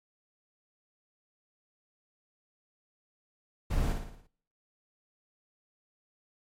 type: noise with echo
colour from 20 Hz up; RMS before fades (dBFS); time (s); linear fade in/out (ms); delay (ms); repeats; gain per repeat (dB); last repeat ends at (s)
brown; -28; 3.7-3.93; 10; 57; 6; -5; 4.272
effects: noise-tail reverb RT60 0.7 s tail -26 dB re dry + MP3 64 kbps